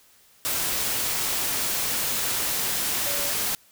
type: tone in noise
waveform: sine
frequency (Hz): 571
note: D5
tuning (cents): -49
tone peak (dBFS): -35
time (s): 3.06-3.3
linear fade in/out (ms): 0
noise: white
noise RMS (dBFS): -26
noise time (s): 0.45-3.55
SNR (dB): -12
effects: white hiss -57 dBFS RMS until 3.71 s